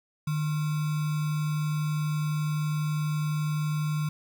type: tone with sample-and-hold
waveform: sine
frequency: 152 Hz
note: D#3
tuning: 40 cents flat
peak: -25 dBFS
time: 0.27-4.09 s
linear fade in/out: 5 ms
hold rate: 1225 Hz
effects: none